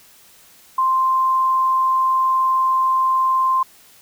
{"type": "tone", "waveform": "sine", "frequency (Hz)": 1046.5, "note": "C6", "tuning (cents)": 0, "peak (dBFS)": -14, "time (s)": [0.78, 3.63], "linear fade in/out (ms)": 5, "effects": ["white hiss -49 dBFS RMS until 4.01 s"]}